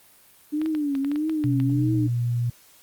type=tone with vibrato; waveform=sine; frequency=293.7 Hz; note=D4; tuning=in tune; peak=-22 dBFS; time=0.52-2.08 s; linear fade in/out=20 ms; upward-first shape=triangle; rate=1.6 Hz; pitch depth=150 cents each way
type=clicks; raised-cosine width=0.3 ms; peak=-22 dBFS; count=10; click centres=0.616 / 0.66 / 0.75 / 0.952 / 1.047 / 1.116 / 1.159 / 1.296 / 1.439 / 1.601 s
type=tone with pitch glide; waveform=sine; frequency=126.7 to 120 Hz; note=B2 to B2; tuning=+45 to -49 cents; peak=-21 dBFS; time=1.44-2.5 s; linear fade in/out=5 ms; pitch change=-94 cents; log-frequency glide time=1.84-1.89 s
effects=white hiss -54 dBFS RMS until 2.82 s + Opus 32 kbps